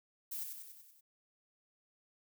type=noise with echo; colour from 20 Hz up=violet; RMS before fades=-41 dBFS; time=0.31-0.44 s; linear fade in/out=10 ms; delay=95 ms; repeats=6; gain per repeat=-4 dB; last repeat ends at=1.01 s; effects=none